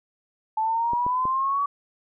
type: exponential sweep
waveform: sine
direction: up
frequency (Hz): 869 to 1144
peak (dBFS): -21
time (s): 0.57-1.66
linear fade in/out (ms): 5
type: clicks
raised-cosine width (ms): 2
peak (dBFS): -21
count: 3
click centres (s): 0.934 / 1.065 / 1.254
effects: none